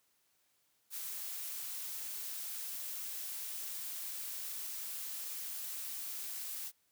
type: noise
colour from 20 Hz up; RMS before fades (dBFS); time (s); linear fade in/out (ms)
blue; -42; 0.9-6.72; 50
effects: white hiss -75 dBFS RMS until 6.91 s + high-pass 60 Hz 12 dB/octave